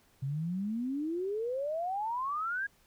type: exponential sweep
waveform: sine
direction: up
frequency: 130.7 to 1661.2 Hz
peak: -31 dBFS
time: 0.22-2.67 s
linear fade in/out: 10 ms
effects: pink hiss -66 dBFS RMS until 2.86 s